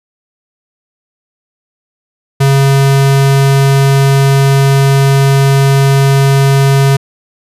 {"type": "tone", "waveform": "square", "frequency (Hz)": 137.3, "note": "C#3", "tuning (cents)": -16, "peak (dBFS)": -6, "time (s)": [2.4, 6.97], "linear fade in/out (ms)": 10, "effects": ["resampled to 32000 Hz"]}